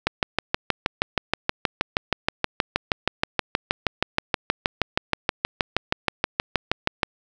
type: click train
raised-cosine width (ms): 0.3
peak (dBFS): -3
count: 45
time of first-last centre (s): 0.07-7.032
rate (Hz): 6.32
effects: none